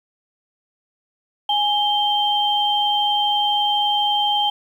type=tone pair together; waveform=sine; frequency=830.6 / 3144 Hz; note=G#5 / G7; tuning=0 / +4 cents; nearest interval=octave + major seventh; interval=2304 cents; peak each=-19 dBFS; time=1.49-4.5 s; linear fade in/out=5 ms; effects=8-bit